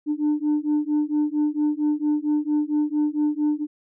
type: beating tone pair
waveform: sine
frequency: 296.8 / 301.2 Hz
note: D4 / D4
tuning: +18 / +44 cents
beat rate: 4.4 Hz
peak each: -21 dBFS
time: 0.06-3.67 s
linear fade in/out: 50 ms
effects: tanh soft clip ceiling -16 dBFS